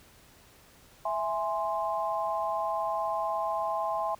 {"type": "chord", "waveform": "sine", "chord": "E augmented", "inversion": "none", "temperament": "equal", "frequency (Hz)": [659.3, 830.6, 1046.5], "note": ["E5", "G#5", "B#5"], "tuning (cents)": [0, 0, 0], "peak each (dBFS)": -32, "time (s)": [1.05, 4.15], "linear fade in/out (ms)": 5, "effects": ["pink hiss -57 dBFS RMS until 4.19 s"]}